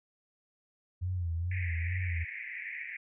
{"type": "tone with vibrato", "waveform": "sine", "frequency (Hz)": 87.31, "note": "F2", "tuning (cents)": 0, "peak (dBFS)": -30, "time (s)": [1.01, 2.25], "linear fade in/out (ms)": 20, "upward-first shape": "sine", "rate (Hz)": 2.3, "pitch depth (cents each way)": 94}
{"type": "band-pass noise", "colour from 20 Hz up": "pink", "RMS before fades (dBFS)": -41, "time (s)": [1.51, 2.97], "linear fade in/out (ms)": 5, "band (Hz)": [1800, 2400], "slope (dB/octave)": 96}
{"effects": []}